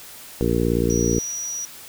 harmonic tone, 58.27 Hz, A#1, in tune, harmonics 1 / 2 / 3 / 4 / 5 / 6 / 7 / 8, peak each -26 / -26 / -26 / -26 / -26 / -26 / -26 / -26 dBFS, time 0.41-1.19 s, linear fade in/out 0 ms
sine tone, 5810 Hz, F#8, 32 cents flat, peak -26 dBFS, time 0.9-1.65 s, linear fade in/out 0 ms
effects white hiss -41 dBFS RMS until 1.88 s

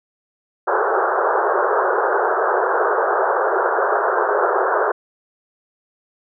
pink band-pass noise, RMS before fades -18 dBFS, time 0.67-4.92 s, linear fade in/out 10 ms, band 370 to 1600 Hz, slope 96 dB/octave, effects none

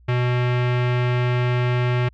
square tone with low-pass filter, 123.47 Hz, B2, in tune, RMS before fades -20 dBFS, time 0.08-2.09 s, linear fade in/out 10 ms, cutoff 2500 Hz, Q 1.8, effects added 60 Hz sine -48 dBFS peak until 2.13 s

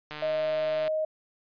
click train, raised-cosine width 0.3 ms, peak -22 dBFS, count 117, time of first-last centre 0.11-0.878 s, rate 151 Hz
sine tone, 625 Hz, D#5, 8 cents sharp, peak -25 dBFS, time 0.22-1.05 s, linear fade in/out 5 ms
effects resampled to 11025 Hz

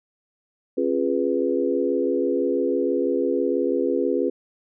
sine chord, C# dominant seventh, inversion none, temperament equal with one note detuned, 270.9 / 349.2 / 415.3 / 493.9 Hz, C#4 / E#4 / G#4 / B4, -40 / 0 / 0 / 0 cents, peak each -25 dBFS, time 0.77-4.3 s, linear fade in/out 10 ms, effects none

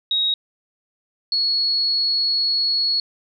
sine tone pair in turn, 3788 / 4355 Hz, A#7 / C#8, +27 / -31 cents, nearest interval major second, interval 242 cents, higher second, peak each -17 dBFS, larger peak neither, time 0.11-0.34 / 1.32-3 s, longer second, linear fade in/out 2 ms, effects none

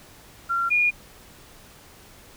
sine tone pair in turn, 1374 / 2434 Hz, F6 / D#7, -29 / -39 cents, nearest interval minor seventh, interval 990 cents, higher second, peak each -21 / -17 dBFS, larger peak second, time 0.49-0.7 / 0.7-0.91 s, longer neither, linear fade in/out 20 ms, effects pink hiss -49 dBFS RMS until 2.36 s

